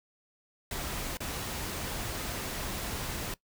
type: noise with dropouts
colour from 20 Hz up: pink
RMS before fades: -36 dBFS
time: 0.71-3.34 s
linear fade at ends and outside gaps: 2 ms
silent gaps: 1.171-1.204 s
effects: noise-tail reverb RT60 0.1 s tail -19 dB re dry